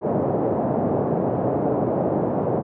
white band-pass noise, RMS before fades -22 dBFS, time 0.01-2.63 s, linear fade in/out 50 ms, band 110 to 670 Hz, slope 24 dB/octave, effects none

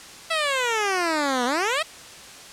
10% pulse exponential two-way sweep, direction down then up, 667 to 237.9 to 667 Hz, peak -13 dBFS, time 0.3-1.83 s, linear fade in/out 10 ms, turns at 1.45 s, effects white hiss -42 dBFS RMS until 2.52 s + low-pass 8000 Hz 12 dB/octave

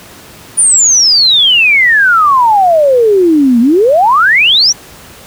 sine exponential two-way sweep, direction down then up, 9700 to 226.2 to 6050 Hz, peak -4 dBFS, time 0.57-4.73 s, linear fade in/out 20 ms, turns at 3.6 s, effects pink hiss -34 dBFS RMS until 5.26 s + high-pass 60 Hz 12 dB/octave

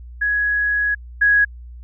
sine tone pair in turn, 1671 / 1663 Hz, G#6 / G#6, +10 / +2 cents, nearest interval unison, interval 8 cents, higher first, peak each -16 / -11 dBFS, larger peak second, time 0.21-0.95 / 1.21-1.45 s, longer first, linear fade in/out 10 ms, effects added 60 Hz sine -34 dBFS peak until 1.83 s

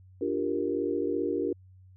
sine chord, G minor seventh, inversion second, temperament equal, 293.7 / 349.2 / 392 / 466.2 Hz, D4 / F4 / G4 / Bb4, 0 / 0 / 0 / 0 cents, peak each -32 dBFS, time 0.21-1.53 s, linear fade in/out 5 ms, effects added 93 Hz sine -51 dBFS peak until 1.96 s

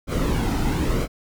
brown noise with flanger, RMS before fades -22 dBFS, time 0.07-1.08 s, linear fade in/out 50 ms, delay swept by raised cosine 1.1 to 1.81 ms, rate 1 Hz, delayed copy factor -0.55, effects none

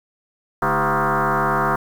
sine tone with frequency modulation, 143.9 Hz, D3, 35 cents flat, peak -16 dBFS, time 0.62-1.76 s, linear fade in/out 5 ms, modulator 180 Hz, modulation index 7.6, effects 7-bit

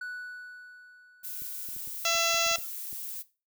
triangle tone with exponential decay, 1480 Hz, F#6, in tune, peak -32 dBFS, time 0.01-2.08 s, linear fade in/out 5 ms, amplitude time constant 450 ms
violet noise, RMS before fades -38 dBFS, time 1.23-3.23 s, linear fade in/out 20 ms
clicks, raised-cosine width 3 ms, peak -38 dBFS, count 10, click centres 1.42 / 1.688 / 1.765 / 1.876 / 2.153 / 2.344 / 2.465 / 2.514 / 2.585 / 2.929 s
harmonic tone, 671 Hz, E5, 31 cents sharp, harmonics 1 / 2 / 3 / 4 / 5 / 6 / 7 / 8 / 9 / 10, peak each -33 / -32 / -37 / -31 / -34 / -34 / -37 / -35 / -34 / -34 dBFS, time 2.05-2.56 s, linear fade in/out 2 ms
effects noise-tail reverb RT60 0.3 s tail -17 dB re dry

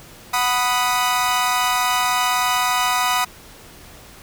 sawtooth chord, B major, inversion second, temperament equal, 740 / 987.8 / 1244.5 Hz, F#5 / B5 / D#6, 0 / 0 / 0 cents, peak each -19 / -17 / -18 dBFS, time 0.33-3.25 s, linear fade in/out 10 ms, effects pink hiss -43 dBFS RMS until 4.22 s

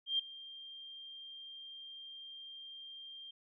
sine tone with ADSR envelope, 3186 Hz, G7, 27 cents sharp, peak -28 dBFS, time 0.06-3.31 s, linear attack 130 ms, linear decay 8 ms, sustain -19 dB, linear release 6 ms, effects none

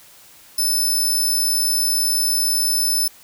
15% pulse tone, 5274 Hz, E8, in tune, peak -11 dBFS, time 0.58-3.08 s, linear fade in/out 5 ms, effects white hiss -47 dBFS RMS until 3.23 s

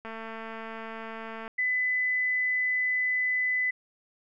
click train, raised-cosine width 0.5 ms, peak -25 dBFS, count 321, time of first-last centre 0.05-1.479 s, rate 224 Hz
sine tone, 2005 Hz, B6, 26 cents sharp, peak -24 dBFS, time 1.58-3.71 s, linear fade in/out 10 ms
effects none

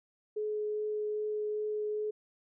sine tone with vibrato, 423.9 Hz, G#4, 35 cents sharp, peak -31 dBFS, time 0.36-2.11 s, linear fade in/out 10 ms, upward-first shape triangle, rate 2.5 Hz, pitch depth 8 cents each way, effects none

